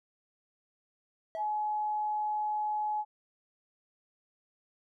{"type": "tone with exponential decay", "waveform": "triangle", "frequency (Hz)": 650, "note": "E5", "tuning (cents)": -24, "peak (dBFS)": -30, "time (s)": [1.35, 1.53], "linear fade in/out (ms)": 0, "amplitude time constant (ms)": 37}
{"type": "tone", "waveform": "sine", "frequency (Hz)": 847, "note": "G#5", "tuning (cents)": 34, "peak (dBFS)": -29, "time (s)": [1.36, 3.05], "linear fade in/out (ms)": 50}
{"effects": []}